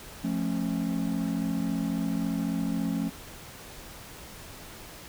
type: chord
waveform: triangle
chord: F augmented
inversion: none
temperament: just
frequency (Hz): 174.61 / 218.3 / 272.8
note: F3 / A3 / C#4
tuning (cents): 0 / -13 / -28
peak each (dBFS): -29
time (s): 0.23-3.1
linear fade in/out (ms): 20
effects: pink hiss -45 dBFS RMS until 5.08 s